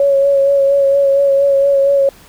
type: tone with vibrato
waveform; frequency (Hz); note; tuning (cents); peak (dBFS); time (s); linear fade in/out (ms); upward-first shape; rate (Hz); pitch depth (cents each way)
sine; 555; C#5; +2; -8; 0-2.09; 2; sine; 4.3; 22
effects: pink hiss -43 dBFS RMS until 2.28 s